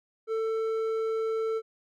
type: tone with hard clipping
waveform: sine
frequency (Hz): 445.1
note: A4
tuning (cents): +20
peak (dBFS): -28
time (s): 0.27-1.62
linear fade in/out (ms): 50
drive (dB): 6
effects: none